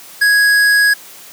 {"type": "tone with hard clipping", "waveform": "sine", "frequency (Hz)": 1661.2, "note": "G#6", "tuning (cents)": 0, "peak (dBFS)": -10, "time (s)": [0.21, 0.94], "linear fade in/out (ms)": 10, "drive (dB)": 13, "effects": ["white hiss -37 dBFS RMS until 1.32 s", "high-pass 150 Hz 12 dB/octave"]}